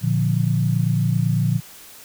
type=chord; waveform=sine; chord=Bb major; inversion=none; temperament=equal; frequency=116.54 / 146.83 / 174.61 Hz; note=Bb2 / D3 / F3; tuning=0 / 0 / 0 cents; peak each=-20 / -21 / -22 dBFS; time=0.01-1.61 s; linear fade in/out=50 ms; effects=white hiss -43 dBFS RMS until 2.04 s